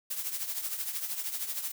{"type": "noise with tremolo", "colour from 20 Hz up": "blue", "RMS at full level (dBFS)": -32, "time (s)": [0.1, 1.72], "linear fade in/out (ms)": 10, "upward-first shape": "triangle", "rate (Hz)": 13, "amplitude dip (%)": 70, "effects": []}